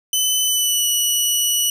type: tone with pitch glide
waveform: 15% pulse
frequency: 3018 to 2942 Hz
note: F#7 to F#7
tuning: +34 to -11 cents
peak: -9 dBFS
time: 0.13-1.7 s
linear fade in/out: 2 ms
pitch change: -45 cents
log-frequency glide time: 0.42-0.88 s
effects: none